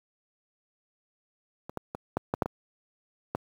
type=clicks; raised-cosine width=1 ms; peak=-24 / -18 / -20 / -12 / -12 / -9 / -16 / -14 dBFS; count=8; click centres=1.695 / 1.773 / 1.949 / 2.17 / 2.339 / 2.422 / 2.459 / 3.35 s; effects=high-pass 80 Hz 12 dB/octave + 8-bit